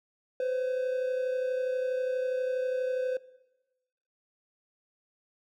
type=tone pair together; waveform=triangle; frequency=508.7 / 541 Hz; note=C5 / C#5; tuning=-49 / -42 cents; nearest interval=minor second; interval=107 cents; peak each=-26 / -34 dBFS; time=0.4-3.17 s; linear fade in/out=2 ms; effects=noise-tail reverb RT60 1.0 s tail -19 dB re dry